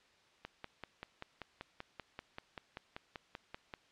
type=click train; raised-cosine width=0.3 ms; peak=-27 dBFS; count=18; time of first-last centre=0.45-3.738 s; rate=5.17 Hz; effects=white hiss -67 dBFS RMS until 3.91 s + low-pass 4000 Hz 12 dB/octave